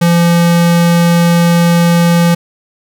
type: tone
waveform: square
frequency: 171 Hz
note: F3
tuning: 36 cents flat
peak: -7 dBFS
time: 0.01-2.35 s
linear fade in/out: 10 ms
effects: none